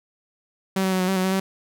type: tone with pitch steps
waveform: sawtooth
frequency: 191.2 / 189 / 186.4 / 183.4 / 191.8 / 185.4 / 189.2 / 191.7 Hz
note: G3 / F#3 / F#3 / F#3 / G3 / F#3 / F#3 / G3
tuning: -43 / +37 / +13 / -15 / -37 / +4 / +39 / -38 cents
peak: -16 dBFS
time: 0.76-1.4 s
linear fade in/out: 5 ms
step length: 80 ms
effects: none